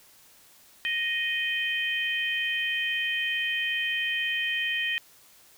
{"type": "harmonic tone", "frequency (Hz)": 622.3, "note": "D#5", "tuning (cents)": 0, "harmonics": [3, 4, 5], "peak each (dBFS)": [-29, -30, -31], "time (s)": [0.85, 4.98], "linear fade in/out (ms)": 0, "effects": ["white hiss -56 dBFS RMS until 5.57 s"]}